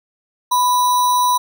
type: tone with sample-and-hold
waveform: sine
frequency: 992 Hz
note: B5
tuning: 7 cents sharp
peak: -12 dBFS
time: 0.51-1.38 s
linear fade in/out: 10 ms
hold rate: 4900 Hz
effects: none